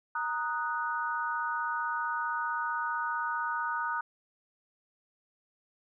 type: chord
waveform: sine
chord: D# minor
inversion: second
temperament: equal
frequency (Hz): 932.3 / 1244.5 / 1480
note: A#5 / D#6 / F#6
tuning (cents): 0 / 0 / 0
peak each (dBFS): -34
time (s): 0.15-4.01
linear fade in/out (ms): 5
effects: none